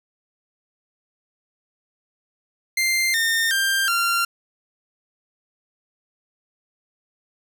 sawtooth tone with pitch steps, 2093 / 1822.1 / 1586.2 / 1380.9 Hz, C7 / A#6 / G6 / F6, 0 / -40 / +20 / -20 cents, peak -15 dBFS, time 2.77-4.25 s, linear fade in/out 5 ms, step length 370 ms, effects none

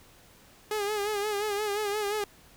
sawtooth tone with vibrato, 415.3 Hz, G#4, in tune, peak -24 dBFS, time 0.71-2.24 s, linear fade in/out 2 ms, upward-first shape sine, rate 5.7 Hz, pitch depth 63 cents each way, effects pink hiss -56 dBFS RMS until 2.56 s

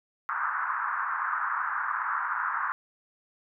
pink band-pass noise, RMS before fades -30 dBFS, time 0.29-2.72 s, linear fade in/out 0 ms, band 1000 to 1600 Hz, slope 48 dB/octave, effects none

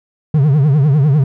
triangle tone with vibrato, 143.7 Hz, D3, 37 cents flat, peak -6 dBFS, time 0.34-1.24 s, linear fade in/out 5 ms, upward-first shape triangle, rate 10 Hz, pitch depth 200 cents each way, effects none

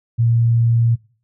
sine tone, 116.54 Hz, A#2, in tune, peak -12 dBFS, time 0.18-0.96 s, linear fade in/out 20 ms, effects noise-tail reverb RT60 0.4 s tail -21 dB re dry

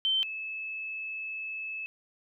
sine tone pair in turn, 3098 / 2605 Hz, G7 / E7, -21 / -21 cents, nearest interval minor third, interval 300 cents, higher first, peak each -24 / -34 dBFS, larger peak first, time 0.05-0.23 / 0.23-1.86 s, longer second, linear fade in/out 0 ms, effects none

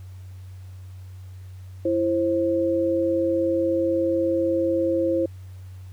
sine tone pair together, 333.6 / 530 Hz, E4 / C5, +21 / +22 cents, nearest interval minor sixth, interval 801 cents, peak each -22 dBFS, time 1.85-5.26 s, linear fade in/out 5 ms, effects added 93 Hz sine -37 dBFS peak until 5.92 s + pink hiss -58 dBFS RMS until 5.92 s

